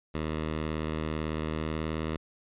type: tone with pitch glide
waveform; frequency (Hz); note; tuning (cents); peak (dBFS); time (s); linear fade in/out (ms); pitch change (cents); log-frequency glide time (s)
10% pulse; 78.1 to 79.01; D#2 to D#2; +7 to +27; -22; 0.14-2.17; 10; +20; 1.47-1.89
effects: resampled to 8000 Hz